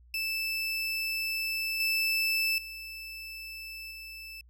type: tone with level steps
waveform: 30% pulse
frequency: 2637 Hz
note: E7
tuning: in tune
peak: -27 / -23 / -37 / -39 dBFS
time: 0.14-4.41 s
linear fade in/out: 2 ms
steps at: 1.8 / 2.58 / 3.91 s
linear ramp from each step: 2 ms
effects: added 60 Hz sine -54 dBFS peak until 4.49 s